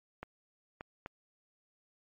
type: clicks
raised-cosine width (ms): 0.5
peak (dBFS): -26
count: 3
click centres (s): 0.23 / 0.809 / 1.061
effects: MP3 48 kbps